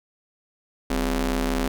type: ring-modulated tone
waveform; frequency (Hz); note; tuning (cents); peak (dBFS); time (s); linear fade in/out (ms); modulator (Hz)
sawtooth; 151.5; D#3; -46; -15; 0.9-1.68; 5; 108
effects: none